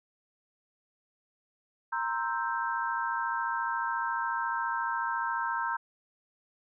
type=chord; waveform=sine; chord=C dominant seventh; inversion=third; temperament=equal; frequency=932.3 / 1046.5 / 1318.5 / 1568 Hz; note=Bb5 / C6 / E6 / G6; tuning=0 / 0 / 0 / 0 cents; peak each=-32 / -36 / -36 / -34 dBFS; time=1.92-5.77 s; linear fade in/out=10 ms; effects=none